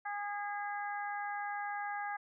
harmonic tone with a mistuned harmonic, 409.7 Hz, G#4, 24 cents flat, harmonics 2 / 3 / 4 / 5, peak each -38 / -45 / -42 / -48 dBFS, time 0.05-2.17 s, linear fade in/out 10 ms, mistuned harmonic 5, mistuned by -15 cents, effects none

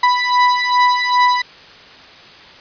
35% pulse beating tone pair, 987.8 / 990.3 Hz, B5 / B5, 0 / +4 cents, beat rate 2.5 Hz, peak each -13 dBFS, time 0.03-1.42 s, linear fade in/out 5 ms, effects white hiss -40 dBFS RMS until 2.6 s + resampled to 11025 Hz

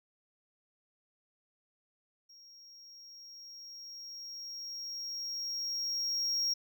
triangle tone with level ramp, 5588 Hz, F8, in tune, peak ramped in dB -53 to -27 dBFS, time 2.29-6.54 s, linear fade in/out 10 ms, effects none

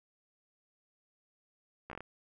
slowing click train, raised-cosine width 0.5 ms, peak -28 dBFS, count 6, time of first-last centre 1.9-2.006 s, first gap 14 ms, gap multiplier 1.21, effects 11-bit

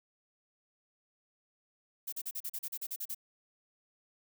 violet noise bursts, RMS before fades -38 dBFS, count 12, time 2.07-3.148 s, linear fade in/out 10 ms, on 55 ms, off 38 ms, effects none

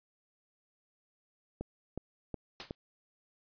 click train, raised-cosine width 2 ms, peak -24 dBFS, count 4, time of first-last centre 1.61-2.709 s, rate 2.73 Hz
white noise with exponential decay, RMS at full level -36 dBFS, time 2.6-2.75 s, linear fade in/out 0 ms, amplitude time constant 32 ms
effects resampled to 11025 Hz

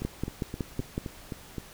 two click trains, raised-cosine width 3 ms, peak -21 / -16 dBFS, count 7 / 6, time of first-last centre 0.02-1.583 / 0.05-0.979 s, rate 3.84 / 5.38 Hz, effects pink hiss -49 dBFS RMS until 1.73 s

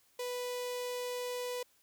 sawtooth tone with notch filter, 493.9 Hz, B4, in tune, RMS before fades -38 dBFS, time 0.19-1.63 s, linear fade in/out 5 ms, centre 1400 Hz, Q 1.4, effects white hiss -69 dBFS RMS until 1.82 s

